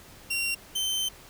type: tone pair in turn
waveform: sawtooth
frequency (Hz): 2753 / 3090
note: F7 / G7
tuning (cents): -25 / -26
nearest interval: major second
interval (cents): 199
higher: second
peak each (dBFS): -23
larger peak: neither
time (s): 0.3-0.55 / 0.75-1.09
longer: second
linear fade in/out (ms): 10
effects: pink hiss -50 dBFS RMS until 1.29 s